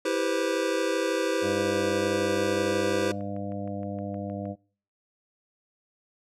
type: chord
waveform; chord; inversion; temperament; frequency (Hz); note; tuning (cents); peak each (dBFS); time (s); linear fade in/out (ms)
square; C major seventh; first; just; 327 / 392.4 / 490.5 / 523.3; E4 / G4 / B4 / C5; -14 / +2 / -12 / 0; -31; 0.05-3.12; 5
type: harmonic tone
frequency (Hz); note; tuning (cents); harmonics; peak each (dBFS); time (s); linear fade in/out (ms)
100.3; G2; +40; 1 / 2 / 3 / 5 / 6 / 7; -37 / -35 / -38 / -40 / -39 / -41; 1.41-4.56; 50
type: click train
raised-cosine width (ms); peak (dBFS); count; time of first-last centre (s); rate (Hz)
0.5; -36; 14; 2.43-4.455; 6.42
effects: noise-tail reverb RT60 0.5 s tail -26 dB re dry + low-pass 9000 Hz 12 dB/octave